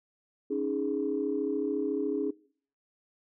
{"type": "chord", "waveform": "sine", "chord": "C# suspended second", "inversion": "none", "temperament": "equal", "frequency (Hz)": [277.2, 311.1, 415.3], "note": ["C#4", "D#4", "G#4"], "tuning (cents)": [0, 0, 0], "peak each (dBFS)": [-32, -33, -30], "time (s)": [0.5, 2.31], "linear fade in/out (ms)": 10, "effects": ["noise-tail reverb RT60 0.5 s tail -21 dB re dry", "tanh soft clip ceiling -18 dBFS"]}